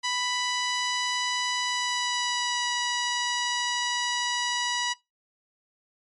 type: tone with pitch glide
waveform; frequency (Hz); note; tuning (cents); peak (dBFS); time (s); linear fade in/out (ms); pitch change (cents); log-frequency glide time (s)
10% pulse; 989 to 973.1; B5 to B5; +2 to -26; -17; 0.03-4.94; 20; -28; 1.59-2.74
effects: noise-tail reverb RT60 0.2 s tail -21 dB re dry + MP3 48 kbps